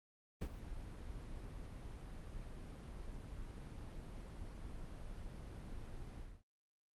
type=noise with ADSR envelope; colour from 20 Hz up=brown; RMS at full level=-37 dBFS; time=0.41-6.43 s; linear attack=10 ms; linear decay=55 ms; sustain=-11 dB; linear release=260 ms; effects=Opus 32 kbps